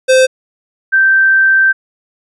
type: tone pair in turn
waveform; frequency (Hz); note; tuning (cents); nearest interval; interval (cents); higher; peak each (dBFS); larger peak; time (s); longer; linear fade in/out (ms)
square / sine; 519 / 1561.1; C5 / G6; -14 / -8; octave + perfect fifth; 1906; second; -6; neither; 0.08-0.27 / 0.92-1.73; second; 20
effects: resampled to 24000 Hz